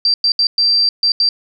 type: tone bursts at uneven times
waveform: sine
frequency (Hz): 4699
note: D8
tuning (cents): 0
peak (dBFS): -10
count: 6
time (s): 0.05-0.14 / 0.24-0.32 / 0.39-0.47 / 0.58-0.89 / 1.03-1.12 / 1.2-1.29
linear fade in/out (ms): 2
effects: none